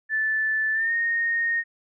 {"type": "tone with pitch glide", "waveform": "sine", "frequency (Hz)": [1753, 1853], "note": ["A6", "A#6"], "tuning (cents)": [-7, -11], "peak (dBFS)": -21, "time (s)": [0.09, 1.64], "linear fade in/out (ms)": 50, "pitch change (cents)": 96, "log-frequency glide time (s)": [0.73, 0.93], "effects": []}